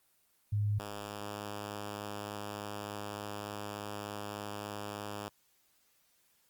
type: tone pair in turn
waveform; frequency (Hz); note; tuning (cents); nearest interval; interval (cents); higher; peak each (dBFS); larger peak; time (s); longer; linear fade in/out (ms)
sine / 5% pulse; 103.83 / 103.36; G#2 / G#2; 0 / -8; unison; 8; first; -28; neither; 0.52-0.79 / 0.79-5.29; second; 10
effects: white hiss -71 dBFS RMS until 6.49 s + Opus 24 kbps